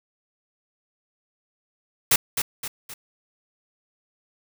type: noise with echo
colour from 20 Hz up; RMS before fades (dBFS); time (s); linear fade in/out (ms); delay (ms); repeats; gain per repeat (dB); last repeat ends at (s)
white; -17; 2.11-2.16; 5; 260; 3; -7; 2.94
effects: none